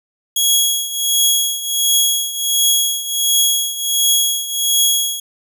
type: tone with tremolo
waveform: 15% pulse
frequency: 3322 Hz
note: G#7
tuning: in tune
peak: -3 dBFS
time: 0.36-5.2 s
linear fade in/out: 5 ms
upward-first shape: triangle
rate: 1.4 Hz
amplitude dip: 80%
effects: none